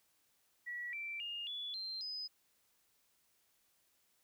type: tone with pitch steps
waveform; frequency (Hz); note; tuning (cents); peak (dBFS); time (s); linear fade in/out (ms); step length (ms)
sine; 1935 / 2341 / 2833 / 3428 / 4148 / 5019; B6 / D7 / F7 / A7 / C8 / D#8; -36 / -6 / +24 / -46 / -16 / +14; -40; 0.66-2.28; 20; 270
effects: white hiss -75 dBFS RMS until 4.23 s